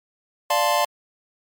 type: chord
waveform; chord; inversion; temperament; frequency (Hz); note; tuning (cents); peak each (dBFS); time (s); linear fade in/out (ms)
square; D minor seventh; none; equal; 587.3 / 698.5 / 880 / 1046.5; D5 / F5 / A5 / C6; 0 / 0 / 0 / 0; -24; 0.5-0.85; 5
effects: MP3 96 kbps